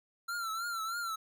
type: tone with vibrato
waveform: square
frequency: 1359 Hz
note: F6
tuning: 48 cents flat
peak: -35 dBFS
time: 0.28-1.16 s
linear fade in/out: 10 ms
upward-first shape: triangle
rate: 3.2 Hz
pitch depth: 89 cents each way
effects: none